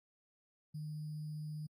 sine tone with sample-and-hold, 152.5 Hz, D#3, 34 cents flat, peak -40 dBFS, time 0.74-1.67 s, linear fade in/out 10 ms, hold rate 4900 Hz, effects AAC 48 kbps

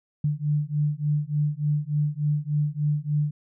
sine beating tone pair, 146.83 / 150.23 Hz, D3 / D3, 0 / +40 cents, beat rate 3.4 Hz, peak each -25 dBFS, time 0.24-3.31 s, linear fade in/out 5 ms, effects none

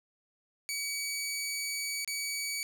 15% pulse tone with dropouts, 2270 Hz, C#7, 41 cents sharp, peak -26 dBFS, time 0.69-2.63 s, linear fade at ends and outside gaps 0 ms, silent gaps 2.047-2.076 s, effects none

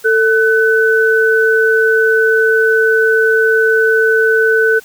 sine tone pair together, 445.3 / 1504.3 Hz, A4 / F#6, +21 / +28 cents, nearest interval octave + major sixth, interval 2107 cents, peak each -11 dBFS, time 0.04-4.8 s, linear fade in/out 20 ms, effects white hiss -41 dBFS RMS until 4.84 s

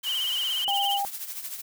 sine tone with vibrato, 3017 Hz, F#7, 33 cents sharp, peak -25 dBFS, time 0.03-1 s, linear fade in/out 50 ms, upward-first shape sine, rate 17 Hz, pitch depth 78 cents each way
white high-pass noise, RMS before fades -37 dBFS, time 0.03-0.65 s, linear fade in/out 10 ms, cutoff 810 Hz, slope 48 dB/octave
blue noise with tremolo, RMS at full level -33 dBFS, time 0.67-1.62 s, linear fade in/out 20 ms, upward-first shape triangle, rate 13 Hz, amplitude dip 70%
sine tone, 800 Hz, G5, 35 cents sharp, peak -25 dBFS, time 0.68-1.05 s, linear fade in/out 0 ms
effects none

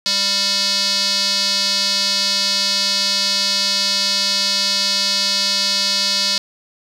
square tone with band-pass filter, 198.1 Hz, G3, 18 cents sharp, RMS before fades -18 dBFS, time 0.06-6.38 s, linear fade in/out 0 ms, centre 4600 Hz, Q 4.7, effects none

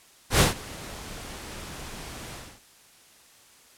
pink noise with ADSR envelope, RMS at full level -17 dBFS, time 0.3-2.61 s, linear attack 97 ms, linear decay 140 ms, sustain -22 dB, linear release 270 ms, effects white hiss -55 dBFS RMS until 3.77 s + low-pass 11000 Hz 12 dB/octave

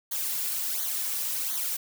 blue noise with flanger, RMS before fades -30 dBFS, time 0.11-1.77 s, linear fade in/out 10 ms, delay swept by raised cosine 0.38 to 3.18 ms, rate 1.4 Hz, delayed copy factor -0.85, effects none

